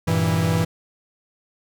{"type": "chord", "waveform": "45% pulse", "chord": "E diminished", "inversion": "first", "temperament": "equal with one note detuned", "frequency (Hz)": [98, 116.54, 164.05], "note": ["G2", "Bb2", "E3"], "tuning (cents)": [0, 0, -8], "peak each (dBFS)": [-23, -26, -20], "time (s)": [0.07, 0.65], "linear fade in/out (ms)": 10, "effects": []}